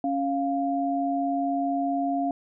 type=tone pair together; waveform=sine; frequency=277 / 698.5 Hz; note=C#4 / F5; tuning=-1 / 0 cents; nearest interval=octave + major third; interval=1601 cents; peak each=-26 dBFS; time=0.04-2.31 s; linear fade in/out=2 ms; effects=none